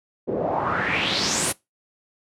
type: noise with low-pass filter sweep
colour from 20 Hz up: pink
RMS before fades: -23 dBFS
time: 0.27-1.53 s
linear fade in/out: 20 ms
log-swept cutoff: 400 to 11000 Hz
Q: 4.1
effects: noise-tail reverb RT60 0.2 s tail -22 dB re dry + high-pass 150 Hz 12 dB/octave